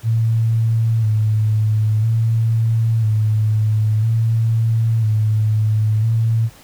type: tone with vibrato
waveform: sine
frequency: 110.6 Hz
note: A2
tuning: 9 cents sharp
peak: -13 dBFS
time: 0.03-6.5 s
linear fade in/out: 50 ms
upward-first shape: square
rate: 0.5 Hz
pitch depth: 40 cents each way
effects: pink hiss -45 dBFS RMS until 6.63 s